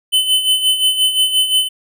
square tone with tremolo, 3034 Hz, F#7, 43 cents sharp, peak -10 dBFS, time 0.12-1.69 s, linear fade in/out 20 ms, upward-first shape sine, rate 5.7 Hz, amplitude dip 65%, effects none

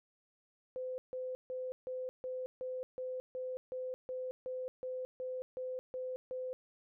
sine tone bursts, 511 Hz, C5, 41 cents flat, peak -37 dBFS, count 16, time 0.76-6.53 s, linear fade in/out 0 ms, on 220 ms, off 150 ms, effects none

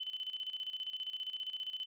sine tone with tremolo, 3037 Hz, F#7, 44 cents sharp, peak -36 dBFS, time 0-1.86 s, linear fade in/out 10 ms, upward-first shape square, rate 15 Hz, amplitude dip 70%, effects none

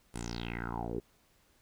10% pulse tone with low-pass filter sweep, 58.27 Hz, A#1, in tune, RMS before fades -38 dBFS, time 0.14-1 s, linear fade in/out 5 ms, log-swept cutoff 10000 to 380 Hz, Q 6.2, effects pink hiss -68 dBFS RMS until 1.61 s

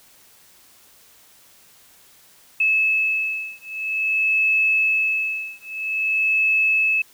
sine beating tone pair, 2600 / 2600.5 Hz, E7 / E7, -24 / -24 cents, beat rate 0.5 Hz, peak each -21 dBFS, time 2.6-7.02 s, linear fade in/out 5 ms, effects white hiss -52 dBFS RMS until 7.13 s

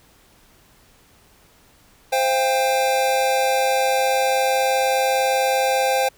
square chord, C suspended fourth, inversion none, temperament equal with one note detuned, 523.3 / 698.5 / 798.2 Hz, C5 / F5 / G5, 0 / 0 / +31 cents, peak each -21 / -27 / -21 dBFS, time 2.12-6.09 s, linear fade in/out 10 ms, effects pink hiss -54 dBFS RMS until 6.17 s

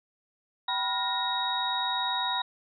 sine tone cluster, 770 / 980 / 1421 / 1863 / 3788 Hz, G5 / B5 / F6 / A#6 / A#7, -31 / -14 / +30 / -2 / +27 cents, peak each -35 / -30 / -39 / -39 / -30 dBFS, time 0.68-2.42 s, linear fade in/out 5 ms, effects none

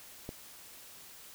click, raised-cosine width 2 ms, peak -26 dBFS, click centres 0.291 s, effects white hiss -52 dBFS RMS until 1.34 s

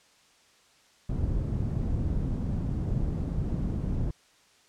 white low-pass noise, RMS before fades -29 dBFS, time 1.09-4.11 s, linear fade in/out 5 ms, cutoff 130 Hz, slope 12 dB/octave, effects white hiss -61 dBFS RMS until 4.68 s + low-pass 7000 Hz 12 dB/octave

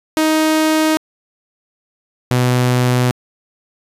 sawtooth tone pair in turn, 313.3 / 124.69 Hz, D#4 / B2, +12 / +17 cents, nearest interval octave + major third, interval 1595 cents, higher first, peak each -8 dBFS, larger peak neither, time 0.17-0.97 / 2.31-3.11 s, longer neither, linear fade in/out 0 ms, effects resampled to 32000 Hz

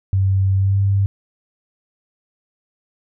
sine tone with pitch glide, 96.3 to 98.72 Hz, G2 to G2, -30 to +13 cents, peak -13 dBFS, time 0.13-1.06 s, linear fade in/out 0 ms, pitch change +43 cents, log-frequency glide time 0.57-0.78 s, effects none

